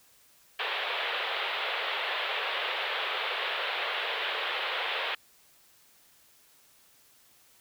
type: band-pass noise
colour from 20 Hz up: white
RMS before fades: -32 dBFS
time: 0.59-5.15 s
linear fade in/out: 5 ms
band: 420 to 3600 Hz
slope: 48 dB/octave
effects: white hiss -61 dBFS RMS until 7.6 s